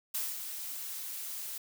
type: noise with ADSR envelope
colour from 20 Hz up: blue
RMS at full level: -33 dBFS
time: 0.14-1.58 s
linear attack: 9 ms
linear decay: 200 ms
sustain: -7 dB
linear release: 3 ms
effects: none